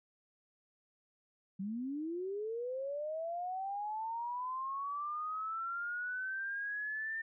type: linear sweep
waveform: sine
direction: up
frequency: 185 to 1806 Hz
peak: -36 dBFS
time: 1.59-7.22 s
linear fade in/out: 10 ms
effects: none